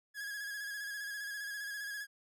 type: tone with vibrato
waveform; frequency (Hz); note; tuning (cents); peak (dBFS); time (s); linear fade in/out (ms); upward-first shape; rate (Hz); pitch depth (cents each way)
45% pulse; 1661.2; G#6; 0; -39; 0.14-2.07; 50; square; 15; 33
effects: none